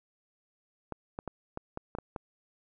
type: clicks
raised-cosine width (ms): 1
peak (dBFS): -22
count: 8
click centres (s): 0.923 / 1.189 / 1.277 / 1.574 / 1.774 / 1.951 / 1.986 / 2.162
effects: none